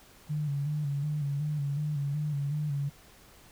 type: tone with vibrato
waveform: sine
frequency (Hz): 145.8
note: D3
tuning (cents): -12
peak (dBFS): -28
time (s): 0.29-2.9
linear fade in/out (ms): 20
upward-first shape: square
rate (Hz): 2.7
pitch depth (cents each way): 54
effects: pink hiss -56 dBFS RMS until 3.51 s